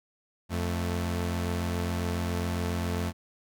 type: tone pair together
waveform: sawtooth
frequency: 87.31 / 220 Hz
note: F2 / A3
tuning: 0 / 0 cents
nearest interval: octave + major third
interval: 1600 cents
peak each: -25 / -30 dBFS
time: 0.49-3.13 s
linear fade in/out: 50 ms
effects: none